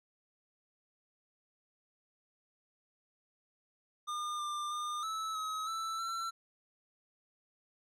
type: tone with pitch steps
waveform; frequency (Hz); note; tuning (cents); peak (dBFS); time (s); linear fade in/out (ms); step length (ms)
square; 1210 / 1193 / 1210 / 1305 / 1276 / 1323 / 1346; D#6 / D6 / D#6 / E6 / D#6 / E6 / E6; -49 / +27 / -49 / -18 / +43 / +6 / +36; -36; 4.07-6.31; 20; 320
effects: low-pass 9000 Hz 12 dB/octave